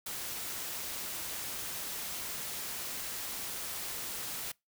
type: noise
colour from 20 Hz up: white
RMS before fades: -39 dBFS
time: 0.06-4.52 s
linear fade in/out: 5 ms
effects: noise-tail reverb RT60 0.2 s tail -24 dB re dry